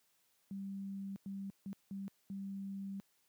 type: tone bursts at uneven times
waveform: sine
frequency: 196 Hz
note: G3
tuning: in tune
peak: -40 dBFS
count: 5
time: 0.51-1.16 / 1.26-1.5 / 1.66-1.73 / 1.91-2.08 / 2.3-3 s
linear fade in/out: 0 ms
effects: white hiss -75 dBFS RMS until 3.28 s + high-pass 100 Hz 12 dB/octave